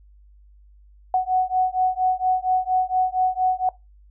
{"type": "beating tone pair", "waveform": "sine", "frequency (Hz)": [740, 744.3], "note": ["F#5", "F#5"], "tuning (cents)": [0, 10], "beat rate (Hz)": 4.3, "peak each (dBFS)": -21, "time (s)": [1.14, 3.69], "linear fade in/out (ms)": 2, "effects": ["noise-tail reverb RT60 0.2 s tail -20 dB re dry", "added 50 Hz sine -48 dBFS peak until 4.1 s"]}